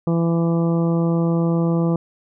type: harmonic tone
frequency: 167.5 Hz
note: E3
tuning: 28 cents sharp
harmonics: 1 / 2 / 3 / 4 / 5 / 6 / 7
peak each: -17 / -23 / -26 / -33 / -36 / -37 / -36 dBFS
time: 0.07-1.96 s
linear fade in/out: 2 ms
effects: none